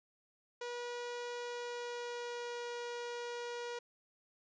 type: tone with pitch glide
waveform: sawtooth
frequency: 483.2 to 479.3 Hz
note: B4 to A#4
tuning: -38 to +48 cents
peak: -36 dBFS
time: 0.61-3.79 s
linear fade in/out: 5 ms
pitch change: -14 cents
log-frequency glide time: 1.35-2.69 s
effects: resampled to 16000 Hz